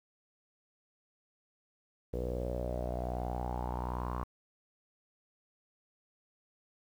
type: tone with low-pass filter sweep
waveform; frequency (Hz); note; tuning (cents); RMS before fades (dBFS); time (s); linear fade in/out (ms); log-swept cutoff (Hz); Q
sawtooth; 61.2; B1; -15; -36; 2.13-4.24; 5; 480 to 1100; 6.4
effects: 10-bit